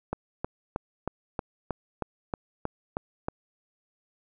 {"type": "click train", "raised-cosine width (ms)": 1, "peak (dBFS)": -15, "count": 11, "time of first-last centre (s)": [0.13, 3.285], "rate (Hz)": 3.17, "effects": []}